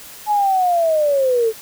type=linear sweep; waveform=sine; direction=down; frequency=854 to 432.8 Hz; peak=-13 dBFS; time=0.26-1.53 s; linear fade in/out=50 ms; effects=white hiss -38 dBFS RMS until 1.61 s